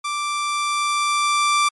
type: tone with level ramp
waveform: sawtooth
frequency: 1174.7 Hz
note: D6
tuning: in tune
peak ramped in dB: -19 to -11 dBFS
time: 0.04-1.69 s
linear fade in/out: 10 ms
effects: MP3 48 kbps